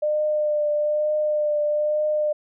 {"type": "tone with vibrato", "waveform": "sine", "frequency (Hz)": 601, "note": "D5", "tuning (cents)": 40, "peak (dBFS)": -19, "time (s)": [0.02, 2.33], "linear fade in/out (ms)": 10, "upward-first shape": "triangle", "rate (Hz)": 1.1, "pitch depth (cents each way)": 22, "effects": []}